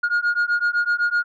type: beating tone pair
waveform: sine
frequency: 1425 / 1432.9 Hz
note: F6 / F6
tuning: +34 / +44 cents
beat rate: 7.9 Hz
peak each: -19 dBFS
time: 0.03-1.24 s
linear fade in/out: 10 ms
effects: tanh soft clip ceiling -15 dBFS